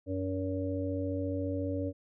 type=harmonic tone; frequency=94.4 Hz; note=F#2; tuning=35 cents sharp; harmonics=1 / 3 / 5 / 6; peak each=-35 / -34 / -39 / -38 dBFS; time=0.06-1.93 s; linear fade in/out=50 ms; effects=none